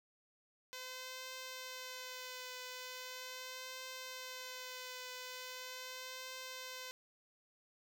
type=tone with vibrato; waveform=5% pulse; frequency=510 Hz; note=C5; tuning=44 cents flat; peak=-34 dBFS; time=0.73-6.91 s; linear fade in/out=0 ms; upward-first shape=triangle; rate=0.4 Hz; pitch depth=23 cents each way; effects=none